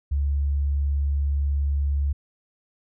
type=tone; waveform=sine; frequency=70.8 Hz; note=C#2; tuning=37 cents sharp; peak=-20 dBFS; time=0.11-2.13 s; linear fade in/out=10 ms; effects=none